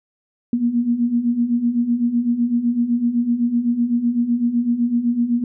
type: beating tone pair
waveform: sine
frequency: 233.1 / 241 Hz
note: A#3 / B3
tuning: 0 / -42 cents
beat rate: 7.9 Hz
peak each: -22 / -17 dBFS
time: 0.53-5.44 s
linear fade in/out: 2 ms
effects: none